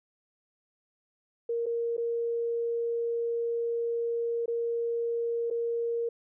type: tone with dropouts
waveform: sine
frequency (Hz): 466.9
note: A#4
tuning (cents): +3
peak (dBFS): -27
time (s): 1.49-6.09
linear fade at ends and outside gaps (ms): 5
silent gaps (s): 1.659-1.664 / 1.968-1.978 / 4.459-4.479 / 5.502-5.509
effects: none